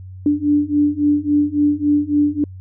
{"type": "beating tone pair", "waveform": "sine", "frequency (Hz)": [291.4, 295], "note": ["D4", "D4"], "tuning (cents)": [-13, 8], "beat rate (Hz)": 3.6, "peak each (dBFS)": [-17, -16], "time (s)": [0.26, 2.44], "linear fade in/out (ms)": 2, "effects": ["added 93 Hz sine -32 dBFS peak until 2.6 s"]}